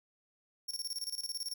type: tone with tremolo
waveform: sawtooth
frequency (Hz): 5500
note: F8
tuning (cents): -27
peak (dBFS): -32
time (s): 0.68-1.54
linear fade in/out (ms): 10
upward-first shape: square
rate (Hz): 18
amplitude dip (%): 80
effects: none